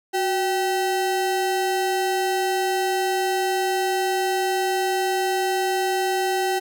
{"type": "ring-modulated tone", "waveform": "square", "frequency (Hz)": 576, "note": "D5", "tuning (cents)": -34, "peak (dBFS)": -18, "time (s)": [0.13, 6.6], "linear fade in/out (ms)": 20, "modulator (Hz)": 206, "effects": []}